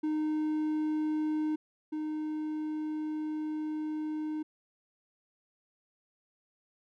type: tone pair in turn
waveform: triangle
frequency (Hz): 307.8 / 307.8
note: D#4 / D#4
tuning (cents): -19 / -19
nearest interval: unison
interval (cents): 0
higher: neither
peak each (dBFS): -26 / -30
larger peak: first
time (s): 0.03-1.56 / 1.92-4.43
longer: second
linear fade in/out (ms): 10
effects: none